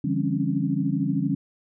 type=tone cluster; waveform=sine; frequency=146 / 170.5 / 200.7 / 267.4 / 280.6 Hz; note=D3 / F3 / G3 / C4 / C#4; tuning=-10 / -41 / +41 / +38 / +21 cents; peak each=-28 dBFS; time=0.04-1.35 s; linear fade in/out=5 ms; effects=none